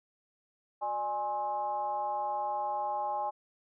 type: tone with frequency modulation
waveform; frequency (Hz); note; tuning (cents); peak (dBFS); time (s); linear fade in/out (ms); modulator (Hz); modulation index
sine; 830.6; G#5; 0; -30; 0.81-3.31; 20; 231; 0.79
effects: none